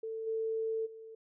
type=tone with level steps; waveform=sine; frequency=445.5 Hz; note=A4; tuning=22 cents sharp; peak=-36 / -31 / -46 dBFS; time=0.03-1.15 s; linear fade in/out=5 ms; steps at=0.26 / 0.85 s; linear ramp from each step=20 ms; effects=none